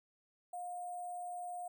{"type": "tone with sample-and-hold", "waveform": "sine", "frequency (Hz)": 711, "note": "F5", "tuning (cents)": 31, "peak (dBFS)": -40, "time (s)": [0.53, 1.68], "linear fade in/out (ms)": 5, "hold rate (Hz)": 8820, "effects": []}